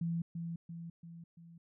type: tone with echo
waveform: sine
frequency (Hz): 167.9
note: E3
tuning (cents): +32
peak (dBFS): -32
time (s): 0.01-0.22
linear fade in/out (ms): 5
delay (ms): 340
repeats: 4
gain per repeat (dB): -5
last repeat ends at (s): 1.58
effects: none